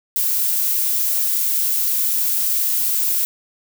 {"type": "noise", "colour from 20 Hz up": "violet", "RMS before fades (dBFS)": -19, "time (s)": [0.16, 3.25], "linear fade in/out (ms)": 0, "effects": []}